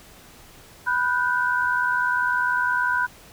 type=tone cluster; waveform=sine; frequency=989 / 1459 / 1539 Hz; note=B5 / F#6 / G6; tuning=+2 / -25 / -32 cents; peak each=-24 dBFS; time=0.86-3.07 s; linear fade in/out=20 ms; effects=pink hiss -48 dBFS RMS until 3.32 s